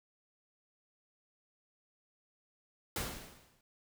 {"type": "noise with exponential decay", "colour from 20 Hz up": "pink", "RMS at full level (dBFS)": -34, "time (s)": [2.96, 3.61], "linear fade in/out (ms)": 2, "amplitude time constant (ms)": 140, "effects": []}